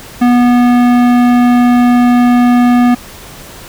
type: tone with tanh clipping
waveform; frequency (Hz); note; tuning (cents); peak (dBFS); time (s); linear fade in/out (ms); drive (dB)
sine; 243.9; B3; -21; -7; 0.21-2.95; 10; 17
effects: pink hiss -32 dBFS RMS until 3.68 s